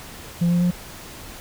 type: tone with pitch steps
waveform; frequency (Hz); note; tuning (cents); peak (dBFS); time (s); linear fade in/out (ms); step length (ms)
sine; 172.4 / 174.81 / 177.25; F3 / F3 / F3; -22 / +2 / +26; -13; 0.41-0.71; 10; 100
effects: tanh soft clip ceiling -15 dBFS + pink hiss -39 dBFS RMS until 1.4 s